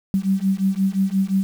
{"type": "beating tone pair", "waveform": "sine", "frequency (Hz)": [190.1, 195.8], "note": ["F#3", "G3"], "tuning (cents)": [47, -2], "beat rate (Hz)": 5.7, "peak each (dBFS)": -20, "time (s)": [0.14, 1.43], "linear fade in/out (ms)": 0, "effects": ["7-bit"]}